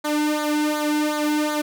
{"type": "tone with flanger", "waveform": "sawtooth", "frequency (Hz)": 300.4, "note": "D4", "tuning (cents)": 39, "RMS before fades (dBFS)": -22, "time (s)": [0.04, 1.62], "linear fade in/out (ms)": 10, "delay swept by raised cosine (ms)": [0.36, 1.76], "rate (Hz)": 2.7, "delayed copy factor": -0.75, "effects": []}